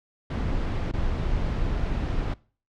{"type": "noise with dropouts", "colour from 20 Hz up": "brown", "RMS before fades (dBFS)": -26, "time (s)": [0.3, 2.34], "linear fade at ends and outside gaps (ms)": 5, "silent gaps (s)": [0.915, 0.935], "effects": ["noise-tail reverb RT60 0.4 s tail -22 dB re dry", "low-pass 4000 Hz 12 dB/octave"]}